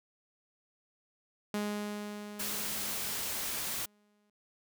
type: tone with exponential decay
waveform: sawtooth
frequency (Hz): 207.7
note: G#3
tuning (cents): 0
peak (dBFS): -27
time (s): 1.54-4.3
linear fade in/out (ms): 2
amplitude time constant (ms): 600
type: noise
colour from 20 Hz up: white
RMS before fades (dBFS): -36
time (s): 2.39-3.86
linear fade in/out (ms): 10
effects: none